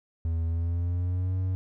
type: tone with pitch glide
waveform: triangle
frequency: 82.41 to 93.04 Hz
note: E2 to F#2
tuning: 0 to +10 cents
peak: -23 dBFS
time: 0.25-1.55 s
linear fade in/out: 0 ms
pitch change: +210 cents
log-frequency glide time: 0.46-1.35 s
effects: none